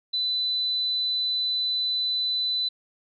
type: tone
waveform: sine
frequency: 4000 Hz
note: B7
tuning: 21 cents sharp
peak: -23 dBFS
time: 0.13-2.69 s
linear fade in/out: 10 ms
effects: none